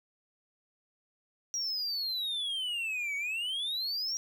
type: exponential two-way sweep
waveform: triangle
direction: down then up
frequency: 5740 to 2228 to 5740 Hz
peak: -30 dBFS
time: 1.54-4.17 s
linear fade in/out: 0 ms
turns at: 3.16 s
effects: none